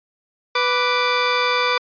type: tone pair together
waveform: 15% pulse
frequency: 493.9 / 1174.7 Hz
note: B4 / D6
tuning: 0 / 0 cents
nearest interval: octave + minor third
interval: 1500 cents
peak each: -13 dBFS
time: 0.55-1.78 s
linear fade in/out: 5 ms
effects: resampled to 11025 Hz